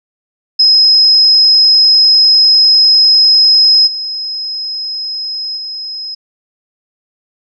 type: tone with level steps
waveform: sine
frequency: 5110 Hz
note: D#8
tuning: 45 cents sharp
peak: -4 / -17 / -20 dBFS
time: 0.59-6.15 s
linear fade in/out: 10 ms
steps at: 3.86 / 5.56 s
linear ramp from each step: 20 ms
effects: none